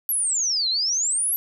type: exponential two-way sweep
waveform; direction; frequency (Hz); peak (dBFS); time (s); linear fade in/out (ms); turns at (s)
sine; down then up; 11920 to 3954 to 11920; -20; 0.09-1.36; 0; 0.69
effects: none

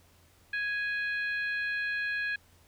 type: harmonic tone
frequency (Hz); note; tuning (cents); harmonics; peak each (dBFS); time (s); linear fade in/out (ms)
830.6; G#5; 0; 2 / 3 / 4 / 5; -30 / -37 / -48 / -47; 0.53-2.36; 5
effects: added 86 Hz sine -63 dBFS peak until 2.67 s + pink hiss -63 dBFS RMS until 2.67 s

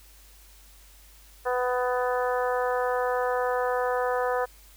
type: harmonic tone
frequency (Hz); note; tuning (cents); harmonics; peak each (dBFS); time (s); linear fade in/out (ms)
249.4; B3; +17; 2 / 3 / 4 / 5 / 6 / 7; -26 / -30 / -32 / -34 / -36 / -37; 1.45-4.46; 20
effects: added 50 Hz sine -52 dBFS peak until 4.76 s + white hiss -55 dBFS RMS until 4.76 s

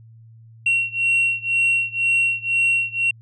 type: beating tone pair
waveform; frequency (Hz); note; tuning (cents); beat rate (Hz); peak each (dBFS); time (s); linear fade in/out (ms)
sine; 2734 / 2736; F7 / F7; -37 / -36; 2; -18 / -19; 0.66-3.11; 5
effects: tanh soft clip ceiling -13 dBFS + added 113 Hz sine -43 dBFS peak until 3.21 s

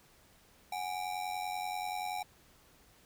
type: ring-modulated tone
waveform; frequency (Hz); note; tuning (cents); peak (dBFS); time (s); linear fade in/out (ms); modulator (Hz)
square; 779; G5; -11; -33; 0.72-2.23; 5; 45.2
effects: pink hiss -63 dBFS RMS until 3.05 s

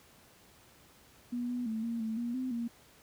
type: tone with pitch steps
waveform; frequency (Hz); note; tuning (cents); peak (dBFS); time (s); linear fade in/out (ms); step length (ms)
sine; 242.3 / 245.5 / 221.3 / 232.1 / 221.7 / 237.7 / 257.3 / 234.4; B3 / B3 / A3 / A#3 / A3 / A#3 / C4 / A#3; -33 / -10 / +10 / -7 / +13 / +34 / -29 / +10; -32; 1.32-2.68; 10; 170
effects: pink hiss -60 dBFS RMS until 3.02 s + high-pass 60 Hz 12 dB/octave

